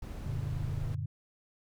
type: noise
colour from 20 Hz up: brown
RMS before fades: -40 dBFS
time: 0.02-0.95 s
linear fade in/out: 5 ms
type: chord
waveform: sine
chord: Gb augmented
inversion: none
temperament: just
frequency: 92.5 / 115.62 / 144.53 Hz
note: Gb2 / Bb2 / D3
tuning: 0 / -14 / -27 cents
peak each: -37 dBFS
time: 0.26-1.06 s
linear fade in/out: 5 ms
effects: none